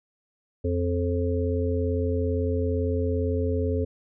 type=harmonic tone with a mistuned harmonic; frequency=86.8 Hz; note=F2; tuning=10 cents flat; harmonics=1 / 3 / 5 / 6; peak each=-25 / -30 / -28 / -33 dBFS; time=0.64-3.85 s; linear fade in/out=10 ms; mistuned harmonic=6; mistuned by=+36 cents; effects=none